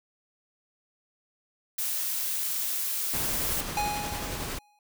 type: noise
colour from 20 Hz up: blue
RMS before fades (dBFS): -30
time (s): 1.78-3.61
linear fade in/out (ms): 5
type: noise with tremolo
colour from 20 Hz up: pink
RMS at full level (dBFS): -33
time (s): 3.13-4.59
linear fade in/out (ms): 10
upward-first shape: triangle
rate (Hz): 11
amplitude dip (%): 30
type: tone with exponential decay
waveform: square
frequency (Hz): 830.6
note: G#5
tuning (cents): 0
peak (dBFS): -25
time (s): 3.77-4.79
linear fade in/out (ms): 2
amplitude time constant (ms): 220
effects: none